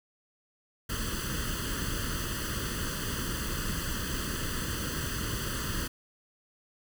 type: noise with comb filter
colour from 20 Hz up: pink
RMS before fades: -33 dBFS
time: 0.89-5.88 s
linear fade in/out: 10 ms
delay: 0.65 ms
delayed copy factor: +0.9
effects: none